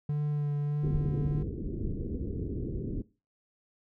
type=tone with vibrato; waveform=triangle; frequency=146.83 Hz; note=D3; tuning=in tune; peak=-25 dBFS; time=0.09-1.43 s; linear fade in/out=5 ms; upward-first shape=sine; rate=1.6 Hz; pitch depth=17 cents each way
type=low-pass noise; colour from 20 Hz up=pink; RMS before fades=-34 dBFS; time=0.83-3.02 s; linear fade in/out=2 ms; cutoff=430 Hz; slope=48 dB/octave
effects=noise-tail reverb RT60 0.3 s tail -19 dB re dry